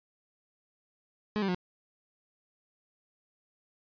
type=tone with pitch steps; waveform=30% pulse; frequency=211.6 / 195.16 / 180 Hz; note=G#3 / G3 / F#3; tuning=+33 / -7 / -47 cents; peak=-25 dBFS; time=1.36-1.546 s; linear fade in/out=0 ms; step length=62 ms; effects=resampled to 11025 Hz